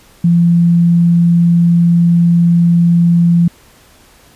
sine tone, 171 Hz, F3, 36 cents flat, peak -6 dBFS, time 0.24-3.48 s, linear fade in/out 5 ms, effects pink hiss -45 dBFS RMS until 4.35 s + resampled to 32000 Hz

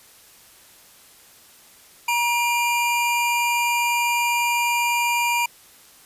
square tone pair together, 950 / 2392 Hz, A#5 / D7, +33 / +31 cents, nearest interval octave + major third, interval 1598 cents, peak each -22 / -23 dBFS, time 2.08-5.46 s, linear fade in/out 5 ms, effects white hiss -50 dBFS RMS until 6.05 s + resampled to 32000 Hz

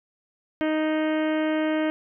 harmonic tone, 311.1 Hz, D#4, in tune, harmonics 1 / 2 / 3 / 4 / 5 / 6 / 7 / 8 / 9 / 10, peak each -23 / -27 / -37 / -39 / -36 / -38 / -39 / -45 / -45 / -44 dBFS, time 0.61-1.9 s, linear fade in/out 0 ms, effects none

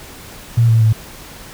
sine tone with pitch steps, 116.54 / 113.35 / 110.25 Hz, A#2 / A#2 / A2, 0 / -48 / +4 cents, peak -8 dBFS, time 0.57-0.93 s, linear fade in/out 10 ms, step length 120 ms, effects pink hiss -36 dBFS RMS until 1.53 s

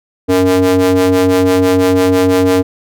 square ring-modulated tone, 92 Hz, F#2, 9 cents flat, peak -6 dBFS, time 0.28-2.63 s, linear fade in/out 20 ms, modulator 371 Hz, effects none

